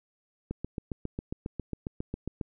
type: click train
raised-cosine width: 3 ms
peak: -20 dBFS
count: 15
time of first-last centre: 0.51-2.412 s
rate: 7.36 Hz
effects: none